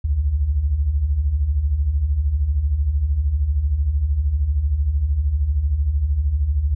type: beating tone pair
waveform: sine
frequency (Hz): 61.6 / 74.6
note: B1 / D2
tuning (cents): -4 / +28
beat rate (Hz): 13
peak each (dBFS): -24 / -17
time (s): 0.04-6.75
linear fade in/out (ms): 10
effects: none